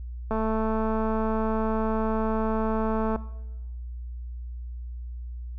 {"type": "click train", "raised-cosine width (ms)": 1, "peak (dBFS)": -15, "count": 628, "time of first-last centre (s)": [0.31, 3.16], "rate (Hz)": 220, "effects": ["noise-tail reverb RT60 1.0 s tail -18 dB re dry", "added 60 Hz sine -33 dBFS peak until 5.58 s"]}